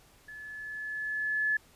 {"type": "tone with level ramp", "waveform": "sine", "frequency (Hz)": 1720, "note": "A6", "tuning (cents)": -40, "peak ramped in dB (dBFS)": [-43, -24], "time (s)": [0.28, 1.57], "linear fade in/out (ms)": 5, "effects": ["pink hiss -60 dBFS RMS until 1.75 s", "resampled to 32000 Hz"]}